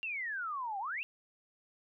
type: exponential two-way sweep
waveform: sine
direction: down then up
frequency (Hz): 2794 to 760 to 2794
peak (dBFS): -35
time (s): 0.03-1.03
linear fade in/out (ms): 0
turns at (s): 0.79
effects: none